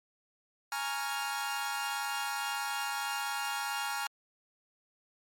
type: chord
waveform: sawtooth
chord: Bb minor seventh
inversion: third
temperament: equal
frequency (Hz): 830.6 / 932.3 / 1108.7 / 1396.9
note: Ab5 / Bb5 / Db6 / F6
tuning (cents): 0 / 0 / 0 / 0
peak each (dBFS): -33 / -36 / -39 / -33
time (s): 0.72-4.07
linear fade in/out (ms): 2
effects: MP3 64 kbps